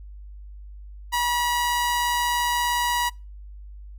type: tone with amplitude modulation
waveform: sawtooth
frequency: 966 Hz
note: B5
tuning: 39 cents flat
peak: -16 dBFS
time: 1.12-3.1 s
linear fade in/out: 20 ms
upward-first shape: sine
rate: 157 Hz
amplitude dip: 30%
effects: noise-tail reverb RT60 0.3 s tail -26 dB re dry + added 50 Hz sine -38 dBFS peak until 3.98 s